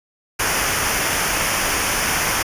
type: noise with comb filter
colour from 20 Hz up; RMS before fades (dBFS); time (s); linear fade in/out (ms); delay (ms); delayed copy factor
pink; -20; 0.39-2.43; 10; 0.25; -0.65
effects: resampled to 32000 Hz